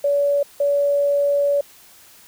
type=tone pair in turn; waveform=sine; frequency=570 / 570 Hz; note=C#5 / C#5; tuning=+48 / +48 cents; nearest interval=unison; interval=0 cents; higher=neither; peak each=-15 dBFS; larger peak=neither; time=0.04-0.43 / 0.6-1.61 s; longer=second; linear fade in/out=5 ms; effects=white hiss -48 dBFS RMS until 2.27 s